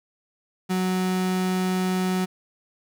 35% pulse tone, 185 Hz, F#3, in tune, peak -20 dBFS, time 0.69-2.26 s, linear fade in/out 20 ms, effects none

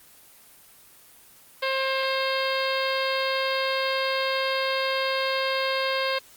harmonic tone, 532 Hz, C5, 29 cents sharp, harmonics 1 / 2 / 3 / 4 / 5 / 6 / 7 / 8 / 9, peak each -27 / -30 / -32 / -33 / -34 / -35 / -35 / -36 / -37 dBFS, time 1.62-6.19 s, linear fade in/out 10 ms, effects white hiss -52 dBFS RMS until 6.36 s + Opus 24 kbps

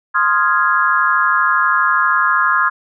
sine chord, F minor seventh, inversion second, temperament equal, 1046.5 / 1244.5 / 1396.9 / 1661.2 Hz, C6 / Eb6 / F6 / Ab6, 0 / 0 / 0 / 0 cents, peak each -17 dBFS, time 0.14-2.7 s, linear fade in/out 20 ms, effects none

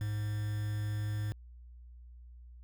triangle tone with quantisation, 105.2 Hz, G#2, 23 cents sharp, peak -30 dBFS, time 0.01-1.32 s, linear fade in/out 0 ms, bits 8, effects added 60 Hz sine -49 dBFS peak until 2.63 s

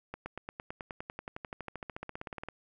accelerating click train, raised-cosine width 0.5 ms, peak -24 dBFS, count 30, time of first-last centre 0.14-2.486 s, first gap 120 ms, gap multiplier 0.97, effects none

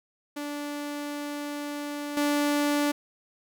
sawtooth tone with level steps, 291.3 Hz, D4, 14 cents flat, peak -28 / -19 dBFS, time 0.36-2.92 s, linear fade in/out 10 ms, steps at 2.17 s, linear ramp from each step 2 ms, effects none

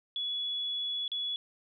sine tone with dropouts, 3394 Hz, G#7, 37 cents sharp, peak -31 dBFS, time 0.16-1.36 s, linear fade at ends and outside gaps 1 ms, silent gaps 1.079-1.117 s, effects none

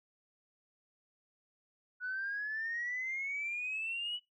sine exponential sweep, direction up, 1470 to 2971 Hz, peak -34 dBFS, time 2-4.2 s, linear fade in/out 50 ms, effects noise-tail reverb RT60 0.2 s tail -23 dB re dry + tanh soft clip ceiling -30 dBFS

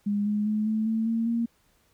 sine tone with pitch steps, 204.5 / 208.9 / 213.4 / 218 / 222.8 / 227.6 / 232.5 Hz, G#3 / G#3 / G#3 / A3 / A3 / A#3 / A#3, -26 / +10 / +47 / -16 / +22 / -41 / -4 cents, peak -23 dBFS, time 0.06-1.46 s, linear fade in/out 10 ms, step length 200 ms, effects pink hiss -66 dBFS RMS until 1.93 s

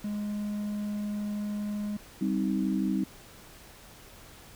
triangle tone, 207.7 Hz, G#3, in tune, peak -28 dBFS, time 0.04-1.97 s, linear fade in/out 5 ms
sine chord, C minor, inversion second, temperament just, 196.22 / 261.6 / 314 Hz, G3 / C4 / Eb4, +2 / 0 / +16 cents, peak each -28 / -31 / -31 dBFS, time 2.21-3.04 s, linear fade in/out 5 ms
effects pink hiss -51 dBFS RMS until 4.55 s

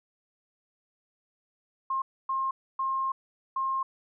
sine tone bursts at uneven times, 1066 Hz, C6, 32 cents sharp, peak -26 dBFS, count 4, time 1.9-2.02 / 2.29-2.51 / 2.79-3.12 / 3.56-3.83 s, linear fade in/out 5 ms, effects none

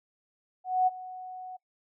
sine tone with ADSR envelope, 740 Hz, F#5, in tune, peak -19 dBFS, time 0.64-1.57 s, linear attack 230 ms, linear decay 26 ms, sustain -19 dB, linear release 13 ms, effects noise-tail reverb RT60 0.1 s tail -24 dB re dry

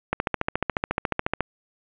click train, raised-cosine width 0.5 ms, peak -7 dBFS, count 19, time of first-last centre 0.13-1.407 s, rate 14.1 Hz, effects resampled to 8000 Hz + 8-bit

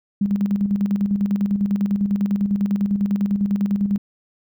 sine tone with tremolo, 201.1 Hz, G3, 44 cents sharp, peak -15 dBFS, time 0.21-3.98 s, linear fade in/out 5 ms, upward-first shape square, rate 10 Hz, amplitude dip 55%, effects none

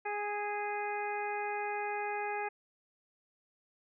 harmonic tone with a mistuned harmonic, 413.3 Hz, G#4, 8 cents flat, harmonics 1 / 2 / 3 / 4 / 5 / 6, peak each -39 / -36 / -47 / -43 / -44 / -44 dBFS, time 0.05-2.49 s, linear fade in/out 10 ms, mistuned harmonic 3, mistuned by +18 cents, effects none

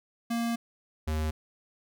square tone pair in turn, 233.1 / 77.79 Hz, A#3 / D#2, 0 / 0 cents, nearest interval octave + perfect fifth, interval 1900 cents, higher first, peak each -28 dBFS, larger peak neither, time 0.3-0.56 / 1.07-1.31 s, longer first, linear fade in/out 10 ms, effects none

